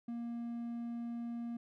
triangle tone, 235.2 Hz, A#3, 16 cents sharp, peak -36 dBFS, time 0.08-1.57 s, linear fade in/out 5 ms, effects none

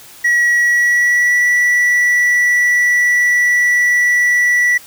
triangle tone with pitch glide, 1922 to 1954.5 Hz, B6 to B6, -48 to -19 cents, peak -8 dBFS, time 0.24-4.78 s, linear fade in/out 10 ms, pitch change +29 cents, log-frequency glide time 0.59-1.46 s, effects white hiss -39 dBFS RMS until 4.86 s

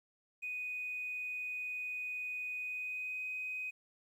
triangle tone with pitch glide, 2489 to 2509 Hz, D#7 to D#7, 0 to +14 cents, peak -34 dBFS, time 0.42-3.71 s, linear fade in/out 20 ms, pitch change +14 cents, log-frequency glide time 2.56-3.24 s, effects tanh soft clip ceiling -35 dBFS + 12-bit

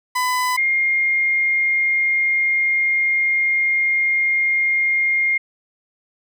30% pulse / sine tone pair in turn, 1003 / 2125 Hz, B5 / C7, +26 / +26 cents, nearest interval octave + minor second, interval 1300 cents, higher second, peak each -15 dBFS, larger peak neither, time 0.15-0.57 / 0.57-5.38 s, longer second, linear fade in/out 10 ms, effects none

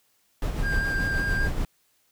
brown noise with tremolo, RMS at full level -25 dBFS, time 0.42-1.65 s, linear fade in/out 2 ms, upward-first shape sine, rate 6.9 Hz, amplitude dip 40%
triangle tone with vibrato, 1598 Hz, G6, 33 cents sharp, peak -24 dBFS, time 0.62-1.5 s, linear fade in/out 50 ms, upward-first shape sine, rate 5.2 Hz, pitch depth 17 cents each way
effects white hiss -67 dBFS RMS until 2.11 s

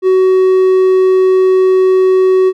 triangle tone, 374.7 Hz, F#4, 22 cents sharp, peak -4 dBFS, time 0.02-2.53 s, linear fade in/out 50 ms, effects none

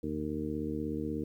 harmonic tone with a mistuned harmonic, 76.4 Hz, D#2, 31 cents flat, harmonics 1 / 2 / 3 / 4 / 5 / 6, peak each -42 / -42 / -38 / -36 / -43 / -40 dBFS, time 0.03-1.24 s, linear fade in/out 5 ms, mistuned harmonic 1, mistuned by +90 cents, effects 11-bit

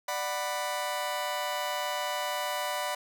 sawtooth chord, B minor, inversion first, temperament just, 592.7 / 740.8 / 987.8 Hz, D5 / F#5 / B5, +16 / +2 / 0 cents, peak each -31 / -32 / -30 dBFS, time 0.08-2.95 s, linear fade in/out 5 ms, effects none

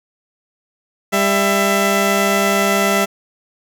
15% pulse tone pair together, 199.2 / 666.7 Hz, G3 / E5, +28 / +19 cents, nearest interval octave + major sixth, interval 2091 cents, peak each -10 dBFS, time 1.12-3.06 s, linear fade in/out 20 ms, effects none

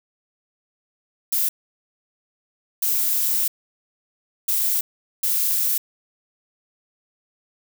violet noise bursts at uneven times, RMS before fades -21 dBFS, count 4, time 1.32-1.49 / 2.82-3.48 / 4.48-4.81 / 5.23-5.78 s, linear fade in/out 5 ms, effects none

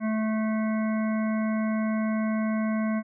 harmonic tone, 218.3 Hz, A3, 13 cents flat, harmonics 1 / 3 / 5 / 7 / 9 / 10, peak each -24 / -34 / -38 / -41 / -43 / -44 dBFS, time 0-3.03 s, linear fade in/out 50 ms, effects none

